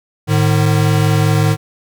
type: tone pair together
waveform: square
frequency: 106.9 / 151.98 Hz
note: A2 / D#3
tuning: -49 / -40 cents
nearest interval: tritone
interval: 609 cents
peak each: -14 dBFS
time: 0.27-1.57 s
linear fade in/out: 50 ms
effects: none